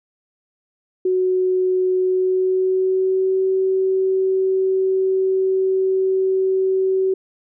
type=tone with pitch glide; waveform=sine; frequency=370 to 379.5 Hz; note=F#4 to F#4; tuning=0 to +44 cents; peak=-15 dBFS; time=1.05-7.14 s; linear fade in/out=5 ms; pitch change=+44 cents; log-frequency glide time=1.97-3.43 s; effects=none